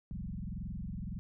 sine tone with frequency modulation, 116.54 Hz, A#2, in tune, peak -37 dBFS, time 0.11-1.19 s, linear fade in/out 0 ms, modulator 21.7 Hz, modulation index 4.1, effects none

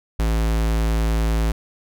square tone, 55 Hz, A1, in tune, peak -18 dBFS, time 0.19-1.52 s, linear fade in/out 5 ms, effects none

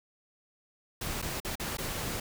pink noise with dropouts, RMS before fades -35 dBFS, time 1.01-2.2 s, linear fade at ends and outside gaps 5 ms, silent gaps 1.218-1.224 / 1.402-1.447 / 1.555-1.597 / 1.771-1.783 s, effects none

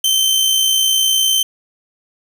sawtooth tone with amplitude modulation, 3100 Hz, G7, 20 cents flat, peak -7 dBFS, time 0.04-1.43 s, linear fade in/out 5 ms, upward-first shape sine, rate 59.9 Hz, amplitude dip 45%, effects none

